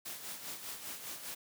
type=noise with tremolo; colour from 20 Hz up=white; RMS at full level=-42 dBFS; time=0.05-1.35 s; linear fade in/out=10 ms; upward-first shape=sine; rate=5 Hz; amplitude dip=55%; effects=high-pass 100 Hz 12 dB/octave